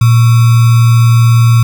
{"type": "tone with sample-and-hold", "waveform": "sine", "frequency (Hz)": 116.54, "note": "A#2", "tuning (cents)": 0, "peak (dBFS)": -3, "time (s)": [0.01, 1.63], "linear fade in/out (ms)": 5, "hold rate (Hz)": 1225, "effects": []}